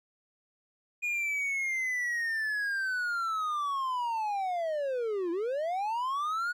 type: linear two-way sweep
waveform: triangle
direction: down then up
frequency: 2452 to 329.6 to 1467 Hz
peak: -27 dBFS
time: 1.02-6.53 s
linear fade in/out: 20 ms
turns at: 5.31 s
effects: none